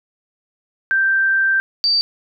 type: tone pair in turn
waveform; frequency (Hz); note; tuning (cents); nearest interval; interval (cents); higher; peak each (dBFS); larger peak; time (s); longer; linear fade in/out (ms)
sine; 1568 / 4635; G6 / D8; 0 / -24; octave + perfect fifth; 1876; second; -13; neither; 0.91-1.6 / 1.84-2.01; first; 0
effects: none